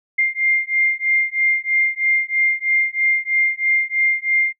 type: beating tone pair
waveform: sine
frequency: 2106 / 2109.1 Hz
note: C7 / C7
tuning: +11 / +13 cents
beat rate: 3.1 Hz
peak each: -19 dBFS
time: 0.18-4.53 s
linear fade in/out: 10 ms
effects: noise-tail reverb RT60 0.1 s tail -24 dB re dry

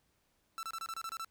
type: tone bursts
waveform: 45% pulse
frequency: 1332 Hz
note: E6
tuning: 18 cents sharp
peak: -38 dBFS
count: 9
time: 0.58-1.246 s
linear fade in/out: 0 ms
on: 50 ms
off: 27 ms
effects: pink hiss -75 dBFS RMS until 1.3 s

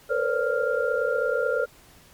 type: tone cluster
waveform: sine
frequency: 454.5 / 490.9 / 520 / 573 / 1396 Hz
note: A#4 / B4 / C5 / D5 / F6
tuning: -44 / -10 / -11 / -43 / -1 cents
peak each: -28 dBFS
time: 0.09-1.66 s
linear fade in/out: 20 ms
effects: pink hiss -53 dBFS RMS until 2.13 s + MP3 96 kbps

